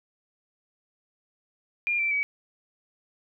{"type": "tone with pitch steps", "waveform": "sine", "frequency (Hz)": [2407, 2340, 2275], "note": ["D7", "D7", "C#7"], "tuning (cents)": [42, -7, 44], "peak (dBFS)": -23, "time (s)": [1.87, 2.23], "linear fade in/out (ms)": 0, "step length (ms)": 120, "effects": []}